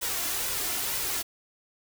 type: noise with flanger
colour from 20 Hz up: white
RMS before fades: -30 dBFS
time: 0.01-1.23 s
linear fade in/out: 20 ms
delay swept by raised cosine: 2 to 2.96 ms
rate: 2.1 Hz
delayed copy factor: +0.5
effects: none